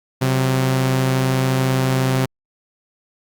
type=tone pair together; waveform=sawtooth; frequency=130.81 / 185 Hz; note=C3 / F#3; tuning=0 / 0 cents; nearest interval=tritone; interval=600 cents; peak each=-12 / -23 dBFS; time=0.21-2.26 s; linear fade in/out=10 ms; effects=Opus 48 kbps